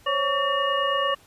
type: tone cluster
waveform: sine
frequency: 531 / 560 / 1132 / 1804 / 2868 Hz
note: C5 / C#5 / C#6 / A6 / F7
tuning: +25 / +18 / +36 / +43 / +45 cents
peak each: -31 / -27 / -24 / -30 / -29 dBFS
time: 0.06-1.15 s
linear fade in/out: 10 ms
effects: pink hiss -55 dBFS RMS until 1.26 s + resampled to 32000 Hz